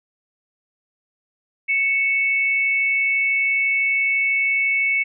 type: tone pair together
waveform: sine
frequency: 2217 / 2637 Hz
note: C#7 / E7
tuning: 0 / 0 cents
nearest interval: minor third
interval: 300 cents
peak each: -17 / -26 dBFS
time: 1.68-5.04 s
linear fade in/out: 20 ms
effects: none